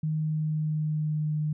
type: tone with pitch glide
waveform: sine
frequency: 155.56 to 152.18 Hz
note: D#3 to D#3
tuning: 0 to -38 cents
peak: -25 dBFS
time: 0.03-1.53 s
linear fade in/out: 5 ms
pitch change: -38 cents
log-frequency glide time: 0.14-1.41 s
effects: none